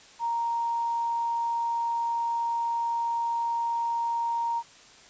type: tone with quantisation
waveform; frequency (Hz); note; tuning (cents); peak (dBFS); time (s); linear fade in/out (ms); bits
sine; 932.3; A#5; 0; -25; 0.19-4.63; 50; 9
effects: white hiss -52 dBFS RMS until 5.09 s + resampled to 16000 Hz